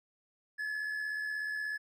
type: tone with amplitude modulation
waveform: triangle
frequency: 1711 Hz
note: A6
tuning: 49 cents flat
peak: -30 dBFS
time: 0.58-1.78 s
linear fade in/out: 20 ms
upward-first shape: sine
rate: 76.6 Hz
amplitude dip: 45%
effects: none